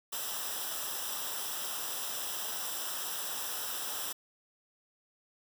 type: noise with comb filter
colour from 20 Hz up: white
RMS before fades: -37 dBFS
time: 0.12-4.13 s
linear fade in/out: 10 ms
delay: 0.45 ms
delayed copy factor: -0.75
effects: none

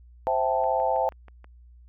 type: chord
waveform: sine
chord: A minor seventh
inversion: first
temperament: equal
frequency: 523.3 / 659.3 / 784 / 880 Hz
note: C5 / E5 / G5 / A5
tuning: 0 / 0 / 0 / 0 cents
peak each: -27 dBFS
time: 0.27-1.09 s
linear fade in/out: 0 ms
type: click train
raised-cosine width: 0.5 ms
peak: -33 dBFS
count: 6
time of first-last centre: 0.64-1.444 s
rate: 6.22 Hz
effects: added 60 Hz sine -48 dBFS peak until 1.88 s

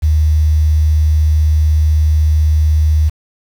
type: tone with quantisation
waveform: sine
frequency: 77 Hz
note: D#2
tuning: 17 cents flat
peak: -8 dBFS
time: 0.02-3.1 s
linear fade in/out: 20 ms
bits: 6
effects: none

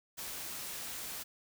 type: noise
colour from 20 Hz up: white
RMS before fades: -42 dBFS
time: 0.17-1.24 s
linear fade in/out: 20 ms
effects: none

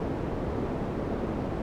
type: low-pass noise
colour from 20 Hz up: white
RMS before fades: -31 dBFS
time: 0-1.62 s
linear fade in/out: 2 ms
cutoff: 440 Hz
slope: 12 dB/octave
effects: none

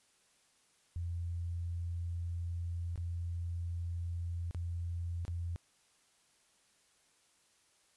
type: tone with dropouts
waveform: sine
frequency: 85.8 Hz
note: F2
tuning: 30 cents flat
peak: -35 dBFS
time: 0.96-5.56 s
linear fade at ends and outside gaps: 0 ms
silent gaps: 2.958-2.977 / 4.51-4.547 / 5.251-5.28 s
effects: white hiss -70 dBFS RMS until 7.96 s + resampled to 24000 Hz

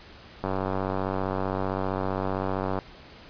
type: click train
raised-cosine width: 1 ms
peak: -14 dBFS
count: 225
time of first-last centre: 0.44-2.788 s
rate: 95.4 Hz
effects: pink hiss -48 dBFS RMS until 3.29 s + resampled to 11025 Hz

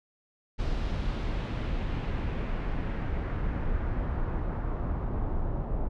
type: noise with low-pass filter sweep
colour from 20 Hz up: brown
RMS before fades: -30 dBFS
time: 0.58-5.89 s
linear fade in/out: 20 ms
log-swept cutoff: 4500 to 860 Hz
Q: 1.2
effects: none

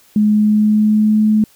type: tone with pitch glide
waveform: sine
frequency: 211 to 214.7 Hz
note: G#3 to A3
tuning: +28 to -42 cents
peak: -9 dBFS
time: 0.16-1.44 s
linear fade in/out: 2 ms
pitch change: +30 cents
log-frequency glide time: 0.28-1.24 s
effects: white hiss -50 dBFS RMS until 1.55 s

